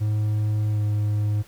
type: tone with pitch glide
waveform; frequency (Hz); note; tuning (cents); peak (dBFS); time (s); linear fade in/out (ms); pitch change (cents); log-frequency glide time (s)
triangle; 106.3 to 104.84; G#2 to G#2; +41 to +17; -18; 0-1.43; 20; -24; 0.7-0.82
effects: pink hiss -52 dBFS RMS until 1.47 s